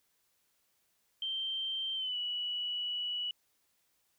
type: tone with pitch glide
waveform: sine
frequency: 3136 to 2943 Hz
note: G7 to F#7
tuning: 0 to -10 cents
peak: -33 dBFS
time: 1.22-3.31 s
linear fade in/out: 2 ms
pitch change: -110 cents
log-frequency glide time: 1.95-2.17 s
effects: white hiss -75 dBFS RMS until 4.18 s